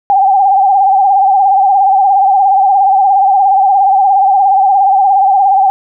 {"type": "tone with vibrato", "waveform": "sine", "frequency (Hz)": 784, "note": "G5", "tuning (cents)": 0, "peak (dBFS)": -5, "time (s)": [0.1, 5.7], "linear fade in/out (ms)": 0, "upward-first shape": "sine", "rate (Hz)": 17, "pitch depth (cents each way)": 70, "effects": []}